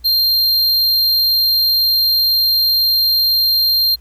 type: tone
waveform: square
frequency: 4186 Hz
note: C8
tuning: in tune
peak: -12 dBFS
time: 0.04-3.96 s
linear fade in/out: 20 ms
effects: added 60 Hz sine -40 dBFS peak until 4 s + pink hiss -56 dBFS RMS until 4 s